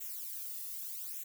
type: noise with flanger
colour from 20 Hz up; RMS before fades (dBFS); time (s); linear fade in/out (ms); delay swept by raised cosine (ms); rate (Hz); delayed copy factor
violet; -42; 0-1.24; 10; 0.2 to 1.3; 0.82; -0.8
effects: none